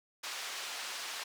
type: band-pass noise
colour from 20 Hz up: white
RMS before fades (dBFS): -41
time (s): 0.23-1.24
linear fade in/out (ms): 10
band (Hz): 650 to 5200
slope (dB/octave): 12
effects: none